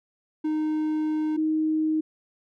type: tone pair in turn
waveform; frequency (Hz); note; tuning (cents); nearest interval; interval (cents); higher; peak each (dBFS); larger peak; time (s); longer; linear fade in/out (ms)
triangle / sine; 309 / 312.6; D#4 / D#4; -12 / +8; unison; 20; second; -21; neither; 0.44-1.37 / 1.37-2.01; first; 10
effects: none